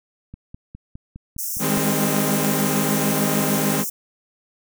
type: click train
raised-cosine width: 5 ms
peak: -24 dBFS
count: 8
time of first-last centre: 0.34-1.774 s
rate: 4.88 Hz
type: high-pass noise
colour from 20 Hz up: white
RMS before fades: -27 dBFS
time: 1.38-3.9 s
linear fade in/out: 10 ms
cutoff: 5400 Hz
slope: 96 dB/octave
type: chord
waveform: sawtooth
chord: Ab major seventh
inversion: second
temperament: equal with one note detuned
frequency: 155.56 / 201 / 207.7 / 261.6 Hz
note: Eb3 / G3 / Ab3 / C4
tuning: 0 / +44 / 0 / 0 cents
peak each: -21 dBFS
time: 1.59-3.85 s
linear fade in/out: 50 ms
effects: none